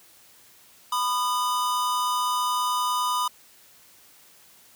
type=tone pair together; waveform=square; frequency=995.4 / 1225 Hz; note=B5 / D#6; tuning=+13 / -27 cents; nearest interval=major third; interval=360 cents; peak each=-26 / -27 dBFS; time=0.92-3.28 s; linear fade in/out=5 ms; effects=white hiss -54 dBFS RMS until 4.75 s + high-pass 60 Hz 12 dB/octave